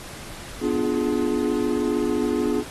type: chord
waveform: triangle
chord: B diminished seventh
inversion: none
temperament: equal with one note detuned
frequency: 246.9 / 293.7 / 349.2 / 421.3 Hz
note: B3 / D4 / F4 / Ab4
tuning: 0 / 0 / 0 / +25 cents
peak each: -24 dBFS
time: 0.6-2.64 s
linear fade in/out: 50 ms
effects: pink hiss -39 dBFS RMS until 2.7 s + AAC 32 kbps